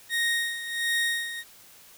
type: tone with tremolo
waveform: 30% pulse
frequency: 1864 Hz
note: A#6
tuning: 1 cent flat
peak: -20 dBFS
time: 0.09-1.44 s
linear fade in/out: 50 ms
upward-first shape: sine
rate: 1.4 Hz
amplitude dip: 70%
effects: white hiss -52 dBFS RMS until 1.97 s